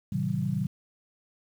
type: chord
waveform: sine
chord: A diminished seventh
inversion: none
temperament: just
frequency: 110 / 132 / 158.4 / 190.08 Hz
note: A2 / C3 / Eb3 / Gb3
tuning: 0 / +16 / +31 / +47 cents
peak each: -35 / -31 / -31 / -30 dBFS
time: 0.12-0.67 s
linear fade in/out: 5 ms
effects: 9-bit